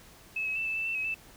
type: tone with pitch steps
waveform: sine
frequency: 2598 / 2562 / 2657 / 2630 / 2648 / 2674 / 2552 / 2641 Hz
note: E7 / E7 / E7 / E7 / E7 / E7 / D#7 / E7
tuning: -26 / -50 / +13 / -5 / +7 / +24 / +43 / +3 cents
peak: -29 dBFS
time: 0.36-1.144 s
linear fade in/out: 5 ms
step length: 98 ms
effects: pink hiss -54 dBFS RMS until 1.36 s